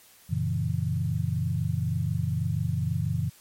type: chord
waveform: sine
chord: F# dominant seventh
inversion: none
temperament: equal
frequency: 92.5 / 116.54 / 138.59 / 164.81 Hz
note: F#2 / A#2 / C#3 / E3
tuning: 0 / 0 / 0 / 0 cents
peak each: -30 dBFS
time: 0.29-3.3 s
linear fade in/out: 20 ms
effects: white hiss -55 dBFS RMS until 3.4 s + MP3 64 kbps